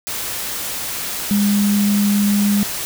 sine tone in noise, 204.1 Hz, G#3, 30 cents flat, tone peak -13 dBFS, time 1.31-2.63 s, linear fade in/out 0 ms, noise white, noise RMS -25 dBFS, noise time 0.07-2.85 s, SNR +9 dB, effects none

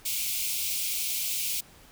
white high-pass noise, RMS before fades -30 dBFS, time 0.05-1.61 s, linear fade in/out 10 ms, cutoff 2200 Hz, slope 96 dB/octave, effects pink hiss -54 dBFS RMS until 1.91 s

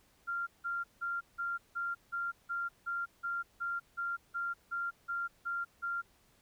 sine tone bursts, 1388 Hz, F6, 11 cents flat, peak -33 dBFS, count 16, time 0.27-6.02 s, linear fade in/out 20 ms, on 200 ms, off 170 ms, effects pink hiss -68 dBFS RMS until 6.41 s

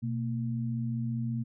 sine tone pair together, 123.47 / 228.8 Hz, B2 / A#3, 0 / -32 cents, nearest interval major seventh, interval 1068 cents, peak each -31 / -33 dBFS, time 0.02-1.44 s, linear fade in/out 20 ms, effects none

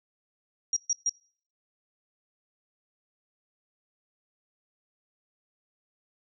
sine tone bursts, 5700 Hz, F8, 34 cents sharp, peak -23 dBFS, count 3, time 0.73-1.095 s, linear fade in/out 2 ms, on 35 ms, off 130 ms, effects noise-tail reverb RT60 0.5 s tail -23 dB re dry

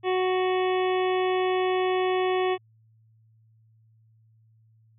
harmonic tone with a mistuned harmonic, 370 Hz, F#4, in tune, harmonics 1 / 2 / 3 / 5 / 6 / 7 / 8 / 9, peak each -23 / -29 / -33 / -37 / -39 / -40 / -41 / -42 dBFS, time 0.03-2.58 s, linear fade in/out 50 ms, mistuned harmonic 9, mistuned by +40 cents, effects added 111 Hz sine -57 dBFS peak until 4.98 s

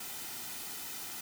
white noise with comb filter, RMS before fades -42 dBFS, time 0-1.21 s, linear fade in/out 5 ms, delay 1.8 ms, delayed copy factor -0.5, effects none

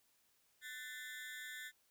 35% pulse tone with amplitude modulation, 1774 Hz, A6, 14 cents sharp, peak -40 dBFS, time 0.61-1.72 s, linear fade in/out 50 ms, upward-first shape sine, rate 275 Hz, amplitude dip 100%, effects white hiss -75 dBFS RMS until 1.9 s

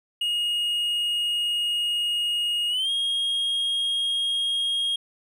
triangle tone with pitch glide, 2869 to 3258 Hz, F7 to G#7, +46 to -34 cents, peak -21 dBFS, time 0.21-4.96 s, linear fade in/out 5 ms, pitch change +220 cents, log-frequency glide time 2.69-2.9 s, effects none

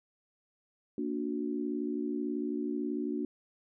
sine chord, Bb augmented, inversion none, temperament just, 233.1 / 291.4 / 364.2 Hz, Bb3 / D4 / F#4, 0 / -13 / -27 cents, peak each -36 / -34 / -37 dBFS, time 0.98-3.25 s, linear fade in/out 2 ms, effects none

